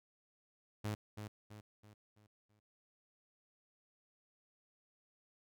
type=tone with echo; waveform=sawtooth; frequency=105.7 Hz; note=G#2; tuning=31 cents sharp; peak=-33 dBFS; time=0.84-0.95 s; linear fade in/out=10 ms; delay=330 ms; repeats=5; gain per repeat=-7 dB; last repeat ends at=2.6 s; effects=none